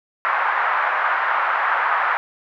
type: band-pass noise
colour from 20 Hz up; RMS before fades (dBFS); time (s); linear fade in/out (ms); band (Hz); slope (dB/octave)
pink; -20; 0.25-2.17; 0; 890 to 1700; 24
effects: none